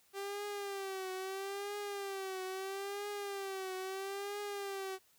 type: tone with vibrato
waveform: sawtooth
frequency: 392 Hz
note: G4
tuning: in tune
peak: -35 dBFS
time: 0.13-4.99 s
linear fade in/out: 50 ms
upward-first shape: triangle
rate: 0.76 Hz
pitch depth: 90 cents each way
effects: white hiss -69 dBFS RMS until 5.18 s